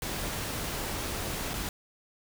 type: noise with dropouts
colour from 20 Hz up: pink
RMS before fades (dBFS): -34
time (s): 0.02-1.69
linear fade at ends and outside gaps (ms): 1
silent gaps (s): 1.535-1.539
effects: none